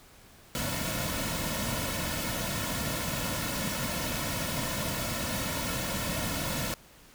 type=noise with comb filter; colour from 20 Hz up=pink; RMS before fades=-32 dBFS; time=0.55-6.74 s; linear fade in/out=0 ms; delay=2.5 ms; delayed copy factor=-0.7; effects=pink hiss -55 dBFS RMS until 7.14 s